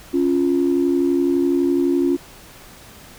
sine tone pair together, 276.8 / 348.7 Hz, C#4 / F4, -2 / -3 cents, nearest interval major third, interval 399 cents, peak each -17 dBFS, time 0.13-2.17 s, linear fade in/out 20 ms, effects tanh soft clip ceiling -8 dBFS + pink hiss -43 dBFS RMS until 3.18 s

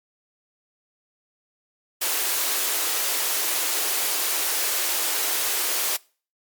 white high-pass noise, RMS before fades -24 dBFS, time 2.01-5.97 s, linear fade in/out 10 ms, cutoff 310 Hz, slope 48 dB/octave, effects noise-tail reverb RT60 0.4 s tail -24 dB re dry + MP3 96 kbps

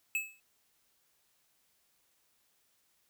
square tone with exponential decay, 2597 Hz, E7, 26 cents flat, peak -28 dBFS, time 0.15-0.4 s, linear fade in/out 1 ms, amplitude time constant 54 ms, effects white hiss -73 dBFS RMS until 3.09 s

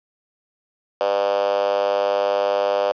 5% pulse tone with high-pass filter, 100 Hz, G2, 35 cents sharp, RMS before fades -20 dBFS, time 1.01-2.92 s, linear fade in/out 0 ms, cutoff 550 Hz, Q 8, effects resampled to 11025 Hz + 8-bit

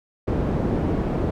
white low-pass noise, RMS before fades -23 dBFS, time 0.27-1.31 s, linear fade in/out 10 ms, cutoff 340 Hz, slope 12 dB/octave, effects none

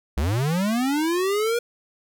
square linear sweep, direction up, 61 to 480.6 Hz, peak -21 dBFS, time 0.17-1.59 s, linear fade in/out 5 ms, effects none

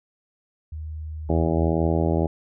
sine tone, 77.78 Hz, D#2, in tune, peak -30 dBFS, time 0.72-1.87 s, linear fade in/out 5 ms
harmonic tone, 81.7 Hz, E2, 15 cents flat, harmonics 1 / 2 / 3 / 4 / 5 / 6 / 7 / 8 / 9 / 10, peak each -24 / -25 / -29 / -26 / -28 / -33 / -30 / -32 / -35 / -35 dBFS, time 1.29-2.27 s, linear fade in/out 5 ms
effects none

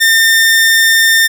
sawtooth tone, 1808 Hz, A6, 47 cents sharp, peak -3 dBFS, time 0-1.28 s, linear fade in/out 20 ms, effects none

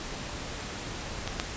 clicks, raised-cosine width 0.2 ms, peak -15 / -10 dBFS, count 2, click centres 1.276 / 1.399 s, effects pink hiss -37 dBFS RMS until 1.56 s + resampled to 16000 Hz

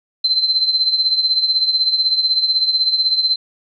sine tone with tremolo, 4089 Hz, C8, 41 cents flat, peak -10 dBFS, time 0.24-3.36 s, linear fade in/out 5 ms, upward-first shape triangle, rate 16 Hz, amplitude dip 75%, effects none

